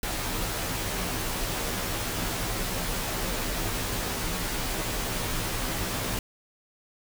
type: noise with comb filter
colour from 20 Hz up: pink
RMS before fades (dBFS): -30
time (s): 0.03-6.19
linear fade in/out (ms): 2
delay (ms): 14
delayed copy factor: -0.85
effects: none